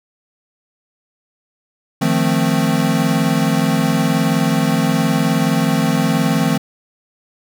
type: chord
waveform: square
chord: F dominant seventh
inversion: third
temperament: equal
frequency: 155.56 / 174.61 / 220 / 261.6 Hz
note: Eb3 / F3 / A3 / C4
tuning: 0 / 0 / 0 / 0 cents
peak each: -20 dBFS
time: 2.01-6.58 s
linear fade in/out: 10 ms
effects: none